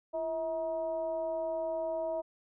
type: tone with frequency modulation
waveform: sine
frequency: 645 Hz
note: E5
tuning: 38 cents flat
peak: -31 dBFS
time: 0.13-2.22 s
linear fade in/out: 20 ms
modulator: 305 Hz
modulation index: 0.53
effects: none